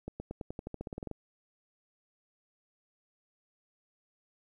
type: accelerating click train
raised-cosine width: 2 ms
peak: -25 dBFS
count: 15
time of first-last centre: 0.08-1.113 s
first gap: 120 ms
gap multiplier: 0.92
effects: 11-bit